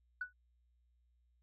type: tone with exponential decay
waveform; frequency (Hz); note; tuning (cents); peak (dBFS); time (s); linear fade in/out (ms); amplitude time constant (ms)
sine; 1480; F#6; 0; -33; 0.21-0.33; 5; 24
effects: tanh soft clip ceiling -29 dBFS + added 60 Hz sine -70 dBFS peak until 1.42 s